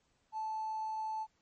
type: tone with hard clipping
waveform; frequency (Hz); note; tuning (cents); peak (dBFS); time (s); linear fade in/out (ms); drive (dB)
triangle; 874; A5; -12; -35; 0.32-1.27; 50; 3
effects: pink hiss -75 dBFS RMS until 1.41 s + MP3 32 kbps